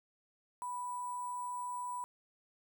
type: tone with sample-and-hold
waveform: sine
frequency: 987 Hz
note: B5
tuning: 1 cent flat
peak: -37 dBFS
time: 0.62-2.04 s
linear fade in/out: 0 ms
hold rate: 8820 Hz
effects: none